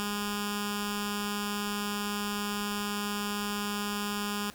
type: tone with notch filter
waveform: 10% pulse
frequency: 205.6 Hz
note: G#3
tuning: 17 cents flat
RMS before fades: -33 dBFS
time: 0-4.5 s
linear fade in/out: 0 ms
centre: 580 Hz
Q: 0.61
effects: pink hiss -52 dBFS RMS until 4.54 s